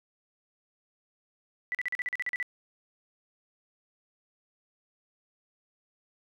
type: tone bursts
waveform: sine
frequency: 1975.5 Hz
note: B6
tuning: in tune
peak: -28 dBFS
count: 11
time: 1.72-2.427 s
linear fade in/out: 0 ms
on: 27 ms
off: 41 ms
effects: none